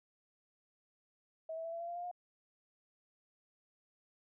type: tone with pitch steps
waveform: sine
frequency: 644 / 653.4 / 662.9 / 672.5 / 682.3 / 692.2 / 702.3 / 712.5 Hz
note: E5 / E5 / E5 / E5 / F5 / F5 / F5 / F5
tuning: -41 / -15 / +10 / +34 / -41 / -16 / +10 / +34 cents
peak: -39 dBFS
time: 1.49-2.114 s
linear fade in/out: 5 ms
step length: 78 ms
effects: none